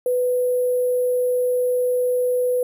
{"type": "tone with sample-and-hold", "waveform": "sine", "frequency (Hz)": 497.7, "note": "B4", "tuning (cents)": 13, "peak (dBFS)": -17, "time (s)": [0.06, 2.63], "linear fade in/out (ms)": 2, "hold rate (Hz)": 11025, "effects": []}